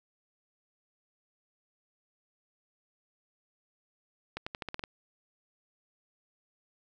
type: accelerating click train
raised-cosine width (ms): 0.3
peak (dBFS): -20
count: 8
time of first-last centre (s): 4.37-4.838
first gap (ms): 95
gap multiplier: 0.88
effects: none